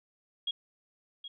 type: tone with echo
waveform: sine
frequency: 3290 Hz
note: G#7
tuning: 17 cents flat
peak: -29 dBFS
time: 0.47-0.51 s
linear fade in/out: 5 ms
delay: 770 ms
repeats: 1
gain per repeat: -11 dB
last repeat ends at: 1.28 s
effects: none